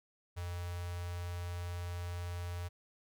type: tone with notch filter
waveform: square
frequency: 87.8 Hz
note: F2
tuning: 10 cents sharp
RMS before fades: -40 dBFS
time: 0.36-2.69 s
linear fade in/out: 20 ms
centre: 280 Hz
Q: 0.9
effects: none